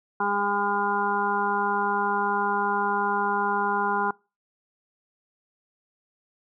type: harmonic tone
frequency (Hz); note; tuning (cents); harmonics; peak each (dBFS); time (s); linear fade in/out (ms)
202.8; G#3; -41; 1 / 2 / 4 / 5 / 6 / 7; -34 / -31 / -27 / -27 / -36 / -29; 0.2-4.11; 5
effects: noise-tail reverb RT60 0.3 s tail -24 dB re dry